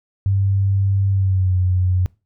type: tone with pitch glide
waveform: sine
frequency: 98 to 91.44 Hz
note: G2 to F#2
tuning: 0 to -20 cents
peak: -14 dBFS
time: 0.26-2.06 s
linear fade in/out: 0 ms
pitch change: -120 cents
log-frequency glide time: 1.1-1.56 s
effects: noise-tail reverb RT60 0.3 s tail -23 dB re dry